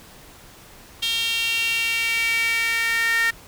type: tone with high-pass filter sweep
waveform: sawtooth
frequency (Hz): 458.7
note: A#4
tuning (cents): -28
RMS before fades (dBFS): -22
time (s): 1.02-3.31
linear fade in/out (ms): 10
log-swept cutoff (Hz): 3200 to 1800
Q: 5.9
effects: pink hiss -46 dBFS RMS until 3.47 s